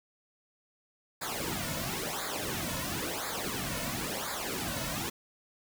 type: noise with flanger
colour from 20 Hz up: pink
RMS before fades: -35 dBFS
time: 1.21-5.1 s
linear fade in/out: 10 ms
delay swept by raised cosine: 0.34 to 2.54 ms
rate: 0.97 Hz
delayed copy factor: -0.85
effects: none